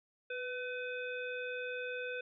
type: harmonic tone with a mistuned harmonic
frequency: 505 Hz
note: B4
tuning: 39 cents sharp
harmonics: 1 / 3 / 5 / 7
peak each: -40 / -42 / -44 / -53 dBFS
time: 0.3-2.21 s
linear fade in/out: 5 ms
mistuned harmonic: 1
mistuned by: -30 cents
effects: none